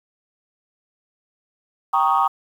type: chord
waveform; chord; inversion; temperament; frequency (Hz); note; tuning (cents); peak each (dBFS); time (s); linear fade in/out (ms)
sine; Eb dominant seventh; first; equal; 784 / 932.3 / 1108.7 / 1244.5; G5 / Bb5 / Db6 / Eb6; 0 / 0 / 0 / 0; -20; 1.93-2.28; 10
effects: tanh soft clip ceiling -7 dBFS + 8-bit